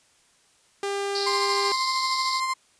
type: tone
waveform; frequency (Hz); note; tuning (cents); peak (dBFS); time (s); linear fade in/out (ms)
sawtooth; 399.3; G4; +32; -22; 0.83-1.72; 2
type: band-pass noise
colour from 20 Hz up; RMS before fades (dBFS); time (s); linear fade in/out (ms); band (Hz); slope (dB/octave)
pink; -31; 1.15-2.4; 2; 4000 to 5300; 96
type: tone with tremolo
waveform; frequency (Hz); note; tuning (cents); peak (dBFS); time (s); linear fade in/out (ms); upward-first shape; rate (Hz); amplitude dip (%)
35% pulse; 1046.5; C6; 0; -21; 1.26-2.54; 10; sine; 13; 35
effects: white hiss -61 dBFS RMS until 2.79 s + resampled to 22050 Hz